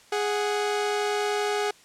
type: tone pair together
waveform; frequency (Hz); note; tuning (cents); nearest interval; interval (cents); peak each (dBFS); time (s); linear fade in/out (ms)
sawtooth; 415.3 / 740; G#4 / F#5; 0 / 0; minor seventh; 1000; -21 / -27; 0.12-1.71; 5
effects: white hiss -54 dBFS RMS until 1.84 s + low-pass 8000 Hz 12 dB/octave